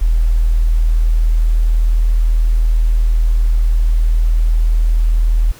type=tone; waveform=sine; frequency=40.15 Hz; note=E1; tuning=45 cents flat; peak=-9 dBFS; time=0.01-5.52 s; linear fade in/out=10 ms; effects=pink hiss -41 dBFS RMS until 5.59 s